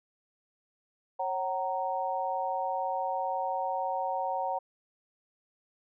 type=tone cluster; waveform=sine; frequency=546 / 755 / 929 Hz; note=C#5 / F#5 / A#5; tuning=-26 / +35 / -6 cents; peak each=-35 / -32 / -33 dBFS; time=1.19-4.59 s; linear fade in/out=10 ms; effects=none